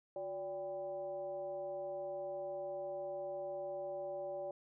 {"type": "tone with frequency modulation", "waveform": "sine", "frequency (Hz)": 576, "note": "D5", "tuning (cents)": -34, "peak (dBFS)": -39, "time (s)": [0.16, 4.51], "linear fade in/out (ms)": 2, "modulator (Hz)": 214, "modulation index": 0.7, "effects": []}